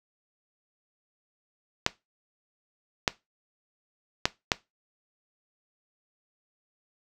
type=clicks; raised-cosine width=0.2 ms; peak=-3 dBFS; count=4; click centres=1.864 / 3.078 / 4.255 / 4.518 s; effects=noise-tail reverb RT60 0.2 s tail -18 dB re dry